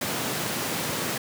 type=high-pass noise; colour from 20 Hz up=pink; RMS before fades=-29 dBFS; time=0.01-1.18 s; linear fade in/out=5 ms; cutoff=120 Hz; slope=24 dB/octave; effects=none